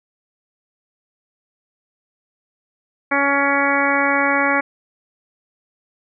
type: harmonic tone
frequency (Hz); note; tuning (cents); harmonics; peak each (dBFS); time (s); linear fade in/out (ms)
280.3; C#4; +19; 1 / 2 / 3 / 4 / 5 / 6 / 7 / 8; -23 / -23 / -23 / -23 / -23 / -23 / -23 / -23; 3.11-4.61; 10
effects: none